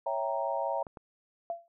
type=chord; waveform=sine; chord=C# diminished seventh; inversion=none; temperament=equal; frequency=554.4 / 659.3 / 784 / 932.3 Hz; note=C#5 / E5 / G5 / Bb5; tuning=0 / 0 / 0 / 0 cents; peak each=-34 / -34 / -36 / -34 dBFS; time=0.06-0.83 s; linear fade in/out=5 ms
type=clicks; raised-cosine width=1 ms; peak=-30 dBFS; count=2; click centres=0.868 / 0.972 s
type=tone with exponential decay; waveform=sine; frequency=681 Hz; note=F5; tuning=44 cents flat; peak=-28 dBFS; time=1.5-1.68 s; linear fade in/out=1 ms; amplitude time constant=38 ms
effects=none

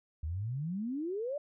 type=exponential sweep; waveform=sine; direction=up; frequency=73 to 605 Hz; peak=-33 dBFS; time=0.23-1.38 s; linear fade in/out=5 ms; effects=none

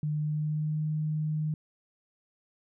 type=tone with pitch glide; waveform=sine; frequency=150.9 to 153.89 Hz; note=D3 to D#3; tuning=+47 to -19 cents; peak=-27 dBFS; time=0.03-1.54 s; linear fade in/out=2 ms; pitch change=+34 cents; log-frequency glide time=0.15-0.82 s; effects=none

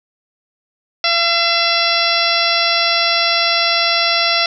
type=harmonic tone with a mistuned harmonic; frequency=680 Hz; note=F5; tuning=46 cents flat; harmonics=1 / 2 / 3 / 4 / 5 / 6 / 7 / 8; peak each=-21 / -21 / -21 / -21 / -21 / -21 / -21 / -21 dBFS; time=1.04-4.46 s; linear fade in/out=2 ms; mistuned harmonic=4; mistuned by=-26 cents; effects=none

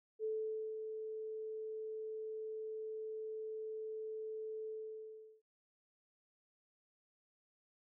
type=tone with ADSR envelope; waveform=sine; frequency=436.8 Hz; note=A4; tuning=13 cents flat; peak=-35 dBFS; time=0.19-5.42 s; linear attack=52 ms; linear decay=510 ms; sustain=-6 dB; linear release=740 ms; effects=none

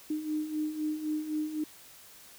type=beating tone pair; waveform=sine; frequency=303.5 / 307.4 Hz; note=D#4 / D#4; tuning=-43 / -21 cents; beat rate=3.9 Hz; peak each=-37 / -31 dBFS; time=0.1-1.64 s; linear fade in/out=5 ms; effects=white hiss -53 dBFS RMS until 2.38 s

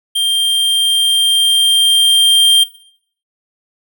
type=tone with level ramp; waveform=square; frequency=3181 Hz; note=G7; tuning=25 cents sharp; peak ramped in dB=-13 to -7 dBFS; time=0.15-2.64 s; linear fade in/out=10 ms; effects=noise-tail reverb RT60 0.6 s tail -17 dB re dry

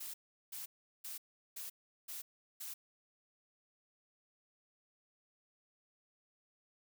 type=noise bursts; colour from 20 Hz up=blue; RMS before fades=-45 dBFS; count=6; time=0-2.74 s; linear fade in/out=10 ms; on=140 ms; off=380 ms; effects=none

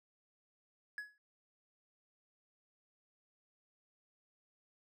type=tone with exponential decay; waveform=triangle; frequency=1685 Hz; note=G#6; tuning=25 cents sharp; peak=-35 dBFS; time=0.98-1.18 s; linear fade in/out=1 ms; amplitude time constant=42 ms; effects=none

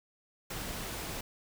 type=noise; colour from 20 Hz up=pink; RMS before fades=-39 dBFS; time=0.5-1.21 s; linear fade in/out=5 ms; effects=none

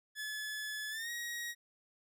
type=tone with pitch glide; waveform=sawtooth; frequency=1717 to 1894.2 Hz; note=A6 to A#6; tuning=-43 to +27 cents; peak=-35 dBFS; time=0.15-1.55 s; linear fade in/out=50 ms; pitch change=+170 cents; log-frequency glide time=0.9-1.1 s; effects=none

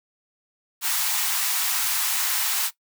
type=high-pass noise; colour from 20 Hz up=white; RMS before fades=-24 dBFS; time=0.81-2.71 s; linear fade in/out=50 ms; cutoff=770 Hz; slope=48 dB/octave; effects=noise-tail reverb RT60 0.1 s tail -17 dB re dry

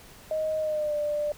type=tone with pitch glide; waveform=sine; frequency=625 to 593.3 Hz; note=D#5 to D5; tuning=+8 to +18 cents; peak=-25 dBFS; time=0.31-1.32 s; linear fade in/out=2 ms; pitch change=-90 cents; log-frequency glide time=0.59-0.95 s; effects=pink hiss -50 dBFS RMS until 1.37 s

